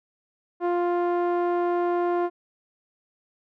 sawtooth tone with low-pass filter, 350.2 Hz, F4, 5 cents sharp, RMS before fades -24 dBFS, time 0.6-2.3 s, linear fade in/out 50 ms, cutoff 990 Hz, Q 1.1, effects none

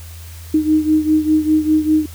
sine beating tone pair, 308.3 / 313.3 Hz, D#4 / D#4, -16 / +12 cents, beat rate 5 Hz, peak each -13 / -17 dBFS, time 0.54-2.06 s, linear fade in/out 5 ms, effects added 83 Hz sine -32 dBFS peak until 2.14 s + white hiss -41 dBFS RMS until 2.14 s

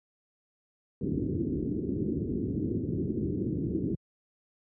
white low-pass noise, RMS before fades -30 dBFS, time 1.01-3.95 s, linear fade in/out 2 ms, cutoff 380 Hz, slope 48 dB/octave, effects high-pass 80 Hz 12 dB/octave

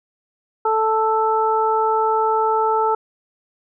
harmonic tone, 440 Hz, A4, in tune, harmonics 1 / 2 / 3, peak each -20 / -18 / -22 dBFS, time 0.65-2.95 s, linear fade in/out 5 ms, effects none

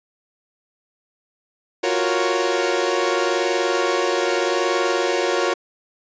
sawtooth chord, Gb major seventh, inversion third, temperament equal, 349.2 / 370 / 466.2 / 554.4 Hz, F4 / Gb4 / Bb4 / Db5, 0 / 0 / 0 / 0 cents, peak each -20 dBFS, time 1.83-5.54 s, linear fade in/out 10 ms, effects resampled to 16000 Hz

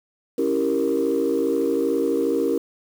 sine chord, C# diminished seventh, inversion none, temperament equal, 277.2 / 329.6 / 392 / 466.2 Hz, C#4 / E4 / G4 / Bb4, 0 / 0 / 0 / 0 cents, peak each -24 / -24 / -24 / -22 dBFS, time 0.38-2.58 s, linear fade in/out 5 ms, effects tanh soft clip ceiling -12 dBFS + 7-bit

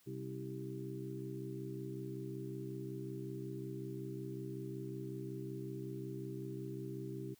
harmonic tone with a mistuned harmonic, 65.41 Hz, C2, in tune, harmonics 2 / 3 / 4 / 5 / 6, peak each -45 / -50 / -54 / -47 / -47 dBFS, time 0.06-7.35 s, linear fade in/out 20 ms, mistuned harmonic 4, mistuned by +62 cents, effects white hiss -69 dBFS RMS until 7.39 s

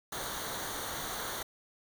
pink noise with comb filter, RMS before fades -38 dBFS, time 0.12-1.43 s, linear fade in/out 5 ms, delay 0.39 ms, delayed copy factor -0.7, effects none

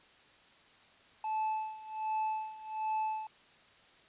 triangle tone with tremolo, 870 Hz, A5, 20 cents flat, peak -28 dBFS, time 1.24-3.27 s, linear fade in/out 2 ms, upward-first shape sine, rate 1.3 Hz, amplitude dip 85%, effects white hiss -61 dBFS RMS until 4.08 s + resampled to 8000 Hz

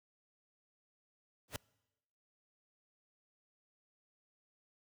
pink noise with exponential growth, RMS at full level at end -35 dBFS, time 1.48-1.56 s, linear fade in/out 1 ms, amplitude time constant 16 ms, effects noise-tail reverb RT60 1.0 s tail -25 dB re dry + high-pass 60 Hz 12 dB/octave

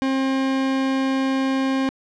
40% pulse tone, 266.8 Hz, C4, 34 cents sharp, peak -18 dBFS, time 0.02-1.89 s, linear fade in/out 0 ms, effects low-pass 4000 Hz 12 dB/octave

